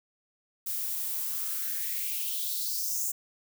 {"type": "noise with high-pass filter sweep", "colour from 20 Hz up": "violet", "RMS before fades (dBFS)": -32, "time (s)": [0.66, 3.12], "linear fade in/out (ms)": 10, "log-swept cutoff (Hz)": [510, 7300], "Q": 4, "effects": []}